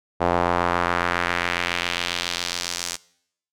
sawtooth tone with band-pass filter sweep, 87.31 Hz, F2, in tune, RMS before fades -24 dBFS, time 0.2-2.97 s, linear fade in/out 20 ms, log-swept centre 740 to 6700 Hz, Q 1.4, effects noise-tail reverb RT60 0.7 s tail -22 dB re dry

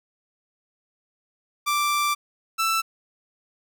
sawtooth tone pair in turn, 1174.7 / 1327.5 Hz, D6 / E6, 0 / +12 cents, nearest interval major second, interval 212 cents, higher second, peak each -17 dBFS, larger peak neither, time 1.66-2.15 / 2.58-2.82 s, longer first, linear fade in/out 20 ms, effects none

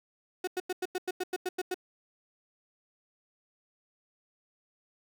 35% pulse tone bursts, 366.6 Hz, F#4, 16 cents flat, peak -28 dBFS, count 11, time 0.44-1.744 s, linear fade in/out 5 ms, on 34 ms, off 93 ms, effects none

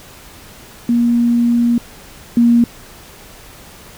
sine tone pair in turn, 237.2 / 236.2 Hz, A#3 / A#3, +30 / +23 cents, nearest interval unison, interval 7 cents, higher first, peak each -10 / -7 dBFS, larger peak second, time 0.89-1.78 / 2.37-2.64 s, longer first, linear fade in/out 2 ms, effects pink hiss -39 dBFS RMS until 3.97 s

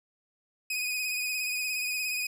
sawtooth tone with vibrato, 2496 Hz, D#7, 5 cents sharp, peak -26 dBFS, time 0.7-2.27 s, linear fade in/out 5 ms, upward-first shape sine, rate 17 Hz, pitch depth 37 cents each way, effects none

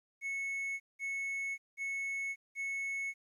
triangle tone bursts, 2200 Hz, C#7, 14 cents flat, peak -33 dBFS, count 4, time 0.21-3.14 s, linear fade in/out 50 ms, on 590 ms, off 190 ms, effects resampled to 32000 Hz + 12-bit

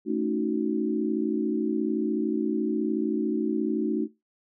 sine chord, D# half-diminished seventh, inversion second, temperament equal, 220 / 277.2 / 311.1 / 370 Hz, A3 / C#4 / D#4 / F#4, 0 / 0 / 0 / 0 cents, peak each -29 / -32 / -28 / -29 dBFS, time 0.05-4.08 s, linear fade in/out 50 ms, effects noise-tail reverb RT60 0.2 s tail -18 dB re dry

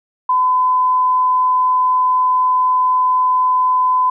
sine tone, 1012 Hz, B5, 42 cents sharp, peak -11 dBFS, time 0.29-4.1 s, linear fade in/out 5 ms, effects none

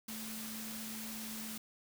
sine tone in noise, 220 Hz, A3, in tune, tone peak -45 dBFS, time 0.08-1.58 s, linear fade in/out 5 ms, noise white, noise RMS -45 dBFS, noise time 0.08-1.58 s, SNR -3 dB, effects none

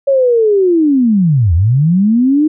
sine linear two-way sweep, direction down then up, 560 to 77.78 to 314.5 Hz, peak -7 dBFS, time 0.07-2.48 s, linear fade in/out 10 ms, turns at 1.54 s, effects none

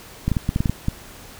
clicks, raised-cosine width 5 ms, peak -7 dBFS, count 9, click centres 0.28 / 0.317 / 0.368 / 0.491 / 0.561 / 0.605 / 0.658 / 0.696 / 0.884 s, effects pink hiss -42 dBFS RMS until 1.39 s

